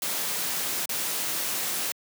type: noise with dropouts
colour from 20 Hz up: white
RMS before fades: -29 dBFS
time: 0.02-1.92 s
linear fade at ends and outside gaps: 2 ms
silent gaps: 0.857-0.892 s
effects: high-pass 150 Hz 12 dB/octave